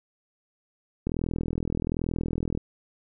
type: click train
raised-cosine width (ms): 3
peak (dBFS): -15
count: 63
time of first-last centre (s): 1.07-2.575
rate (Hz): 41.2
effects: none